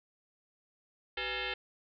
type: tone with frequency modulation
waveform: sine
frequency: 497.7 Hz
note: B4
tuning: 13 cents sharp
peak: -33 dBFS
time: 1.17-1.54 s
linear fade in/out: 5 ms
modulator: 440 Hz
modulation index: 7.4
effects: none